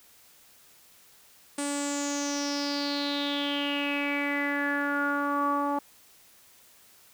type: tone with low-pass filter sweep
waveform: sawtooth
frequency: 285.8 Hz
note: D4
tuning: 47 cents flat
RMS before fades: -29 dBFS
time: 1.58-5.79 s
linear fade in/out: 5 ms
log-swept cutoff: 8800 to 970 Hz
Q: 7.7
effects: white hiss -57 dBFS RMS until 7.13 s